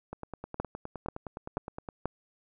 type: two click trains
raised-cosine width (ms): 1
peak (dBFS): -24 / -16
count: 18 / 4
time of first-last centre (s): 0.13-1.888 / 0.6-2.056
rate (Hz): 9.67 / 2.06
effects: none